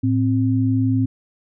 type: tone pair together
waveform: sine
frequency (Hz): 110 / 262.5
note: A2 / C4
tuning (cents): 0 / +6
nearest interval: octave + minor third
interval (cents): 1506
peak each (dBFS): -18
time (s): 0.03-1.06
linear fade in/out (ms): 10
effects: none